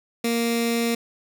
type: tone with notch filter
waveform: 15% pulse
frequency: 233.1 Hz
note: A#3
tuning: in tune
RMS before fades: -23 dBFS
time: 0.24-0.95 s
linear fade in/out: 5 ms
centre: 870 Hz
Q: 0.87
effects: none